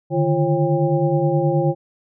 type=tone cluster; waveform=sine; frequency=144.6 / 154.1 / 345.2 / 542 / 799 Hz; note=D3 / D#3 / F4 / C#5 / G5; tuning=-27 / -16 / -20 / -39 / +33 cents; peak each=-22 / -20 / -21 / -22 / -26 dBFS; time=0.1-1.75 s; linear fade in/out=50 ms; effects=none